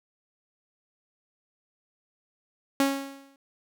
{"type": "tone with exponential decay", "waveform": "sawtooth", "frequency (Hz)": 274.9, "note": "C#4", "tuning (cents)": -14, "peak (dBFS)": -15, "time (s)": [2.8, 3.36], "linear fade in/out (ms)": 2, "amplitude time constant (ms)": 120, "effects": []}